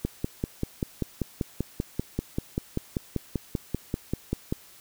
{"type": "click train", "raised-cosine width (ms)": 3, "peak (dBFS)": -13, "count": 24, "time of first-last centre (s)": [0.05, 4.525], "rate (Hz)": 5.14, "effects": ["white hiss -52 dBFS RMS until 4.8 s"]}